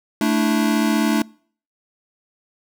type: chord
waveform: square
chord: A suspended fourth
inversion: none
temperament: equal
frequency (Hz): 220 / 293.7 / 329.6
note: A3 / D4 / E4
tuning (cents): 0 / 0 / 0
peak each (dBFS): -20 / -21 / -25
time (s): 0.21-1.22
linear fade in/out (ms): 2
effects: noise-tail reverb RT60 0.5 s tail -25 dB re dry